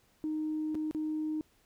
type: tone with dropouts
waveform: sine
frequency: 309.4 Hz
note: D#4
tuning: 10 cents flat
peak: -30 dBFS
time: 0.24-1.41 s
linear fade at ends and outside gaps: 0 ms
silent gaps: 0.746-0.752 / 0.911-0.948 s
effects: tanh soft clip ceiling -26 dBFS + pink hiss -68 dBFS RMS until 1.65 s